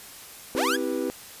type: chord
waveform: triangle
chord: C major seventh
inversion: none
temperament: just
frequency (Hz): 261.6 / 327 / 392.4 / 490.5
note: C4 / E4 / G4 / B4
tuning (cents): 0 / -14 / +2 / -12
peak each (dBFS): -29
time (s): 0.55-1.1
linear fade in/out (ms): 0
type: linear sweep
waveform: sawtooth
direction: up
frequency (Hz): 384 to 1760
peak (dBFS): -20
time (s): 0.56-0.77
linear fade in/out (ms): 20
effects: white hiss -44 dBFS RMS until 1.4 s + resampled to 32000 Hz